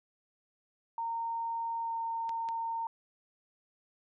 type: tone with pitch glide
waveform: sine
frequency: 920 to 914.7 Hz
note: A#5 to A#5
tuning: -23 to -33 cents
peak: -32 dBFS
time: 0.98-2.87 s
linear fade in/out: 2 ms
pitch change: -10 cents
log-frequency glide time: 1.82-1.94 s
type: clicks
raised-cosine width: 0.2 ms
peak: -29 dBFS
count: 2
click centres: 2.293 / 2.488 s
effects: none